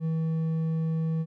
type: tone with hard clipping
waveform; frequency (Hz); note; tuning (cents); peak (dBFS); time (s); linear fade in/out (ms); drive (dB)
triangle; 161.2; E3; -38; -26; 0-1.26; 50; 7
effects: none